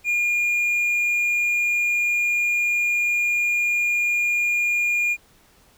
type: tone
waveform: triangle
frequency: 2421 Hz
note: D#7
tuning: 48 cents flat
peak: -17 dBFS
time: 0.04-5.17 s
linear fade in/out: 50 ms
effects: pink hiss -56 dBFS RMS until 5.77 s